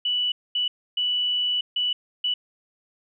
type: tone bursts at uneven times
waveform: sine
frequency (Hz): 2960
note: F#7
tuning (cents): 0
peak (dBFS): -21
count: 5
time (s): 0.05-0.32 / 0.55-0.68 / 0.97-1.61 / 1.76-1.93 / 2.24-2.34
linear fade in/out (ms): 5
effects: none